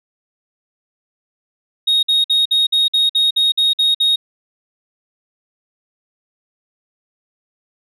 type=tone bursts; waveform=sine; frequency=3743 Hz; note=A#7; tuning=6 cents sharp; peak=-9 dBFS; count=11; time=1.87-4.16 s; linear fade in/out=10 ms; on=160 ms; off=53 ms; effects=tanh soft clip ceiling -10 dBFS